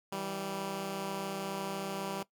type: tone pair together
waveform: 10% pulse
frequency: 162.9 / 195.07 Hz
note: E3 / G3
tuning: -20 / -8 cents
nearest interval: minor third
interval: 312 cents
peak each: -34 / -28 dBFS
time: 0.12-2.23 s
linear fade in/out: 5 ms
effects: noise-tail reverb RT60 0.1 s tail -19 dB re dry